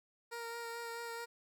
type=tone with vibrato; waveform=15% pulse; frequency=466.2 Hz; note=A#4; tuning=in tune; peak=-35 dBFS; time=0.31-1.26 s; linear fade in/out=20 ms; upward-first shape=sine; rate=4.6 Hz; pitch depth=15 cents each way; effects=none